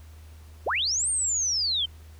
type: linear two-way sweep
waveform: sine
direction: up then down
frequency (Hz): 279.7 to 8870 to 3038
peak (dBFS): -23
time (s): 0.66-1.86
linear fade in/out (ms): 10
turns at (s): 1.09
effects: added 78 Hz sine -44 dBFS peak until 2.19 s + pink hiss -57 dBFS RMS until 2.19 s